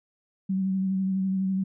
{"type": "tone with vibrato", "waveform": "sine", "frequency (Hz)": 190.5, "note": "G3", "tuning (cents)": -49, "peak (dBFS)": -23, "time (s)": [0.49, 1.64], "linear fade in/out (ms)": 10, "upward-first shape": "sine", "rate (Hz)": 12, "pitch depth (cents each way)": 24, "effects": []}